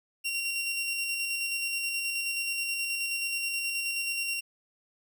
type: tone with tremolo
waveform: sawtooth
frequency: 2752 Hz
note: F7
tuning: 26 cents flat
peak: -25 dBFS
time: 0.24-4.41 s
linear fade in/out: 20 ms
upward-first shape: square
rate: 9.4 Hz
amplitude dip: 25%
effects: none